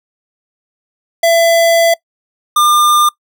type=tone pair in turn; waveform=square; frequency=670 / 1201.4 Hz; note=E5 / D6; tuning=+28 / +39 cents; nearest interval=minor seventh; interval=1011 cents; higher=second; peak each=-8 / -8 dBFS; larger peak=neither; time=1.23-1.94 / 2.56-3.09 s; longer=first; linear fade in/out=5 ms; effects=noise-tail reverb RT60 0.1 s tail -22 dB re dry